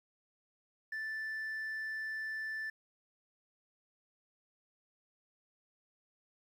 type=tone; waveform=sine; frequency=1760 Hz; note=A6; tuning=in tune; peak=-34 dBFS; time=0.92-2.7 s; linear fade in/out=5 ms; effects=tanh soft clip ceiling -36 dBFS + 11-bit